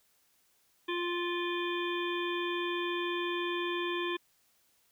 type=harmonic tone; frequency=349.2 Hz; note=F4; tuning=in tune; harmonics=1 / 3 / 5 / 7 / 9 / 10; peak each=-33 / -38 / -40 / -41 / -43 / -43 dBFS; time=0.88-4.17 s; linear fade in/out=10 ms; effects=white hiss -70 dBFS RMS until 4.91 s